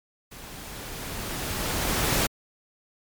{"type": "noise with level ramp", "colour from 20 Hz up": "pink", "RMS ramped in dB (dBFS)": [-43, -22], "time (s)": [0.31, 2.27], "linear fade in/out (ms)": 10, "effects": ["MP3 96 kbps"]}